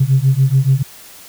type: beating tone pair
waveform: sine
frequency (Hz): 130.7 / 137.7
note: C3 / C#3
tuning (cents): -1 / -11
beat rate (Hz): 7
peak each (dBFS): -12 / -12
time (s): 0-0.83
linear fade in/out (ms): 10
effects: tanh soft clip ceiling -3 dBFS + white hiss -39 dBFS RMS until 1.28 s